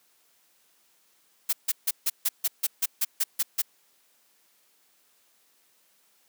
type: noise bursts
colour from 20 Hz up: blue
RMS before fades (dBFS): -24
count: 12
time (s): 1.49-3.62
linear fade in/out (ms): 10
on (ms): 40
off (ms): 150
effects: white hiss -65 dBFS RMS until 6.28 s + high-pass 200 Hz 12 dB/octave